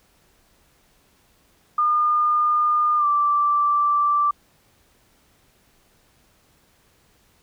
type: tone with pitch glide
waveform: sine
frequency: 1213 to 1170.3 Hz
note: D#6 to D6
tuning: -44 to -6 cents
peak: -16 dBFS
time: 1.78-4.31 s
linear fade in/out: 5 ms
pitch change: -62 cents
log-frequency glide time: 2.97-3.06 s
effects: pink hiss -60 dBFS RMS until 7.42 s